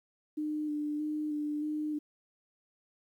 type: tone with vibrato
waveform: sine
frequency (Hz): 300.6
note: D4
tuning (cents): +40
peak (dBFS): -31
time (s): 0.37-1.99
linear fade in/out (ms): 10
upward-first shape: square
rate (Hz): 1.6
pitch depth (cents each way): 17
effects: 11-bit